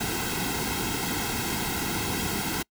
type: noise with comb filter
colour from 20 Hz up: pink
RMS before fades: -29 dBFS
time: 0-2.63 s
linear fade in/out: 10 ms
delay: 1.7 ms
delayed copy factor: -0.8
effects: noise-tail reverb RT60 0.1 s tail -26 dB re dry